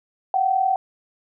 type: tone pair together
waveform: sine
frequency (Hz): 725.7 / 766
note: F#5 / G5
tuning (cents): -34 / -40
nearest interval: minor second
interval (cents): 94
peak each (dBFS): -23 / -18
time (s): 0.34-0.76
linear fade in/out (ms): 2
effects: none